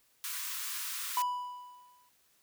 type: high-pass noise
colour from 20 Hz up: white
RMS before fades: -38 dBFS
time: 0.24-1.22 s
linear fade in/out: 0 ms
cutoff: 970 Hz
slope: 96 dB/octave
type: tone with exponential decay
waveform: triangle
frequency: 987.8 Hz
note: B5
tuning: in tune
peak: -24 dBFS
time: 1.17-2.09 s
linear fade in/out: 2 ms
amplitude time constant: 200 ms
effects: white hiss -69 dBFS RMS until 2.42 s